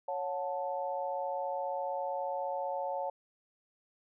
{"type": "chord", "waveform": "sine", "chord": "F# minor", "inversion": "second", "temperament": "equal with one note detuned", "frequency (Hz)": [554.4, 725.2, 880], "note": ["C#5", "F#5", "A5"], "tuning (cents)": [0, -35, 0], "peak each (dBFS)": [-36, -38, -37], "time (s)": [0.08, 3.1], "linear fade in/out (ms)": 5, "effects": []}